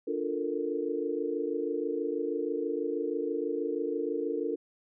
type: chord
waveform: sine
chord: Bb major seventh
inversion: first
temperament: equal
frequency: 293.7 / 349.2 / 440 / 466.2 Hz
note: D4 / F4 / A4 / Bb4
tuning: 0 / 0 / 0 / 0 cents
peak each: -35 / -35 / -34 / -34 dBFS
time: 0.07-4.56 s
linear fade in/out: 10 ms
effects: none